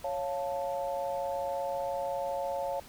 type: chord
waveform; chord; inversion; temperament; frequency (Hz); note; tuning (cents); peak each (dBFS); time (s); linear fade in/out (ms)
sine; Db augmented; none; equal; 554.4 / 698.5 / 880; Db5 / F5 / A5; 0 / 0 / 0; -33 / -36 / -37; 0.04-2.8; 5
effects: pink hiss -52 dBFS RMS until 2.88 s